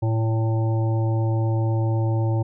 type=harmonic tone; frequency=112 Hz; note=A2; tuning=31 cents sharp; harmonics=1 / 3 / 5 / 7 / 8; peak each=-19 / -29 / -33 / -36 / -37 dBFS; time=0.02-2.43 s; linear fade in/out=10 ms; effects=none